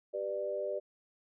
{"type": "chord", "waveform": "sine", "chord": "G major", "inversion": "none", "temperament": "equal with one note detuned", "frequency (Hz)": [392, 493.9, 594.5], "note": ["G4", "B4", "D5"], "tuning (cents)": [0, 0, 21], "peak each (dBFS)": [-39, -39, -35], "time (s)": [0.13, 0.8], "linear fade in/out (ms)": 20, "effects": []}